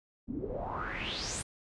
pink noise with low-pass filter sweep, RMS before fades -37 dBFS, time 0.27-1.43 s, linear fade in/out 20 ms, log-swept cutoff 220 to 9600 Hz, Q 6.2, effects resampled to 24000 Hz

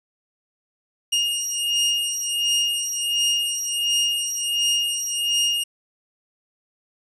sawtooth beating tone pair, 2844 / 2845.4 Hz, F7 / F7, +31 / +32 cents, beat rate 1.4 Hz, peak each -20 dBFS, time 1.12-5.64 s, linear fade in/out 10 ms, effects resampled to 24000 Hz + 9-bit

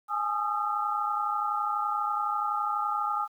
sine tone cluster, 829 / 861 / 1230 / 1339 Hz, G#5 / A5 / D#6 / E6, -3 / -38 / -20 / +27 cents, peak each -32 / -38 / -29 / -33 dBFS, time 0.08-3.28 s, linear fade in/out 50 ms, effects 10-bit

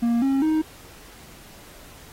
triangle tone with pitch steps, 234.7 / 271.2 / 313.3 Hz, A#3 / C#4 / D#4, +12 / -38 / +12 cents, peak -16 dBFS, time 0.02-0.62 s, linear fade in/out 10 ms, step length 200 ms, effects pink hiss -47 dBFS RMS until 2.12 s + AAC 48 kbps

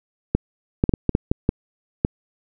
clicks, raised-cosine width 3 ms, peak -3 dBFS, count 9, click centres 0.35 / 0.839 / 0.893 / 0.938 / 1.093 / 1.151 / 1.315 / 1.491 / 2.049 s, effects none

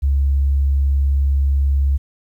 sine tone, 69.3 Hz, C#2, in tune, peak -12 dBFS, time 0.02-1.98 s, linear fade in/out 20 ms, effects tanh soft clip ceiling -8 dBFS + 9-bit

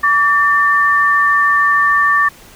sine tone pair together, 1150 / 1793.4 Hz, D6 / A6, -37 / +33 cents, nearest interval minor sixth, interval 770 cents, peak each -12 dBFS, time 0.03-2.29 s, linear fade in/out 10 ms, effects pink hiss -41 dBFS RMS until 2.55 s

